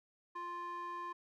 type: tone with band-pass filter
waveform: square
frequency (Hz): 349.2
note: F4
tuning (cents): 0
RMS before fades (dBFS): -43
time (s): 0.35-1.13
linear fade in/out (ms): 10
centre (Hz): 1200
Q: 6.9
effects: none